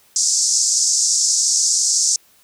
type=band-pass noise; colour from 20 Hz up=pink; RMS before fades=-17 dBFS; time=0.16-2.16 s; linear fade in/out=2 ms; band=5300 to 7900 Hz; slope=48 dB/octave; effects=white hiss -54 dBFS RMS until 2.43 s